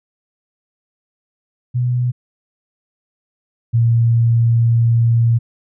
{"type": "tone pair in turn", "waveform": "sine", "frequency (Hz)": [123.47, 116.37], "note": ["B2", "A#2"], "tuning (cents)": [0, -3], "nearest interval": "minor second", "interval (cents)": 103, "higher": "first", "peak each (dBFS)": [-14, -10], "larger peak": "second", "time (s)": [[1.74, 2.12], [3.73, 5.39]], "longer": "second", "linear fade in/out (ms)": 20, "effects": []}